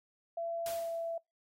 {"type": "tone with pitch glide", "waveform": "sine", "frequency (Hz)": [673, 667.2], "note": ["E5", "E5"], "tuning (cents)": [36, 21], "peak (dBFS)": -34, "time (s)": [0.37, 1.18], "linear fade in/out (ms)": 5, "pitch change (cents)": -15, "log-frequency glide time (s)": [0.72, 0.9]}
{"type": "noise with exponential decay", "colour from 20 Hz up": "white", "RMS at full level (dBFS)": -41, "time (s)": [0.66, 1.17], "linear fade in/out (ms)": 1, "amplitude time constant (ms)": 110}
{"effects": ["noise-tail reverb RT60 0.2 s tail -26 dB re dry", "AAC 48 kbps"]}